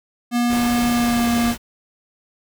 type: tone with pitch glide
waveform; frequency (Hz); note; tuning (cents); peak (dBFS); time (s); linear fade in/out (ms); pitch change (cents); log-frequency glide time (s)
square; 240 to 236; B3 to A#3; -49 to +22; -17; 0.31-1.55; 50; -29; 0.87-1.3
type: noise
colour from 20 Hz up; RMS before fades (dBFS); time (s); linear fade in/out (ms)
pink; -28; 0.48-1.58; 50
effects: none